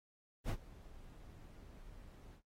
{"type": "noise with ADSR envelope", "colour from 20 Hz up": "brown", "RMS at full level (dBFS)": -34, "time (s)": [0.44, 2.42], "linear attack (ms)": 56, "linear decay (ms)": 67, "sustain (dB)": -21, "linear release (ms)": 76, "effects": ["noise-tail reverb RT60 0.2 s tail -26 dB re dry", "AAC 48 kbps"]}